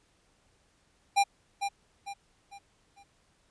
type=tone with echo; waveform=square; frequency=800 Hz; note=G5; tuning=35 cents sharp; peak=-21 dBFS; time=1.16-1.24 s; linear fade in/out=20 ms; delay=450 ms; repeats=4; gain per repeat=-8 dB; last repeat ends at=3.04 s; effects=pink hiss -68 dBFS RMS until 3.5 s + resampled to 22050 Hz